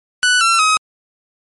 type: tone with pitch steps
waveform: sawtooth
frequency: 1485 / 1351 / 1267 Hz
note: F#6 / E6 / D#6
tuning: +6 / +42 / +31 cents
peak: -7 dBFS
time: 0.23-0.77 s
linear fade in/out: 0 ms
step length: 180 ms
effects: MP3 48 kbps